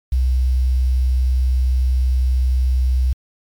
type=tone with quantisation; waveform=sine; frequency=63.6 Hz; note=C2; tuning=48 cents flat; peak=-13 dBFS; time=0.12-3.13 s; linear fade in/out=5 ms; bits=7; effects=MP3 96 kbps